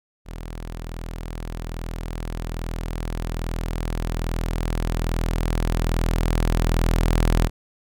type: tone with level ramp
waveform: sawtooth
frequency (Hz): 41.2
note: E1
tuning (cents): 0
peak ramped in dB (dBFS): -28 to -12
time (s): 0.25-7.5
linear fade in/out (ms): 50
effects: none

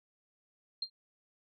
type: tone with exponential decay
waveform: sine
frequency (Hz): 4189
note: C8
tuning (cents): +1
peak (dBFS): -29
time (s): 0.82-0.9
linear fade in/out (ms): 5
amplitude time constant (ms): 17
effects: none

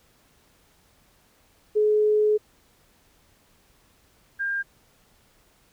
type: tone pair in turn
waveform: sine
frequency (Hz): 424.4 / 1602.3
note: G#4 / G6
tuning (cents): +38 / +37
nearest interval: octave + major seventh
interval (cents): 2299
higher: second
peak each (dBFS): -17 / -24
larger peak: first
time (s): 1.75-2.38 / 4.39-4.63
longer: first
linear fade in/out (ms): 20
effects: pink hiss -61 dBFS RMS until 5.72 s

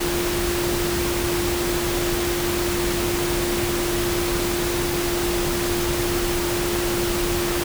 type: tone in noise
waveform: sine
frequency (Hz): 349.2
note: F4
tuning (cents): 0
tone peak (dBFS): -23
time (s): 0-7.64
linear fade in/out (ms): 10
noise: pink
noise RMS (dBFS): -25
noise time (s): 0-7.64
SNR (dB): -1
effects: none

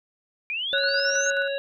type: linear sweep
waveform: sine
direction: up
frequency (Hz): 2349 to 6600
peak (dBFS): -26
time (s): 0.5-1.3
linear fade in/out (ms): 0
type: tone with tremolo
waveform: sine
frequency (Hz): 1480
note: F#6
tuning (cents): 0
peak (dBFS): -22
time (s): 0.73-1.48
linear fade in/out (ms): 10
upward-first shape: square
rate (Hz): 9.4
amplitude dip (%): 45
type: harmonic tone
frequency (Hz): 554.4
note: C#5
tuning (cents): 0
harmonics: 1 / 3 / 5 / 7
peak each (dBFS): -26 / -35 / -36 / -37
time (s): 0.73-1.58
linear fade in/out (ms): 0
effects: none

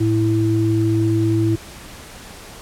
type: tone pair together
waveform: sine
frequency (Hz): 110 / 329.6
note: A2 / E4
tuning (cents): 0 / 0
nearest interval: octave + perfect fifth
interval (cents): 1900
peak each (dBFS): -17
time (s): 0-1.56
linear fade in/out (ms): 10
effects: pink hiss -38 dBFS RMS until 2.61 s + low-pass 12000 Hz 12 dB/octave

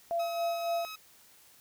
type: tone with tremolo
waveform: sine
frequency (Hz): 680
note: F5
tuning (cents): -46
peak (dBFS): -27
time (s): 0.11-0.85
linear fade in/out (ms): 0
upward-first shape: sine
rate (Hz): 3.6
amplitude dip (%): 50
type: tone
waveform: 15% pulse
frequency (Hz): 1276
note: D#6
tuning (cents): +43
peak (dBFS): -34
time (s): 0.19-0.96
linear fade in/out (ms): 10
effects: white hiss -59 dBFS RMS until 1.6 s

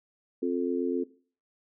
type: harmonic tone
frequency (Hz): 87.9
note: F2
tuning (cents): +12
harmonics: 3 / 4 / 5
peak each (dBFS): -29 / -30 / -31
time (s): 0.42-1.04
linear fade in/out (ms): 10
effects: noise-tail reverb RT60 0.4 s tail -17 dB re dry

